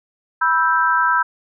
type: chord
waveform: sine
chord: E minor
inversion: second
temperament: equal with one note detuned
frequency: 981.5 / 1318.5 / 1568 Hz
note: B5 / E6 / G6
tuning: -11 / 0 / 0 cents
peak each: -18 dBFS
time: 0.41-1.23 s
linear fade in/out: 10 ms
effects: none